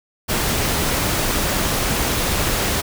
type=noise; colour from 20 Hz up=pink; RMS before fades=-20 dBFS; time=0.28-2.82 s; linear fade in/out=20 ms; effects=none